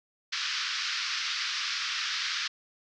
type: band-pass noise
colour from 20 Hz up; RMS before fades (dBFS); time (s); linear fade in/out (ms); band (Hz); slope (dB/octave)
white; -32; 0.32-2.48; 10; 1200 to 5500; 48
effects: none